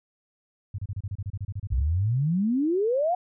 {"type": "tone bursts", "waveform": "sine", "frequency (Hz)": 99, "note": "G2", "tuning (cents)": 18, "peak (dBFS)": -28, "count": 15, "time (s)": [0.74, 1.82], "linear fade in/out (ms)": 5, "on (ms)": 44, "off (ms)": 30}
{"type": "exponential sweep", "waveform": "sine", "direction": "up", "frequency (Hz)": [58.27, 740], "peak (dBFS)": -21, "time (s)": [1.72, 3.15], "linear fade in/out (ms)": 5}
{"effects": []}